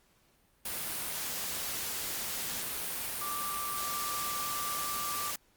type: tone in noise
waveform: sine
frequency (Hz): 1174.7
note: D6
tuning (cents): 0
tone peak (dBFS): -36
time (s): 3.21-5.31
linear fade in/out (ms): 5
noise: white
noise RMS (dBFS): -36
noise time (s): 0.65-5.36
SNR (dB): -3
effects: pink hiss -68 dBFS RMS until 5.56 s + Opus 48 kbps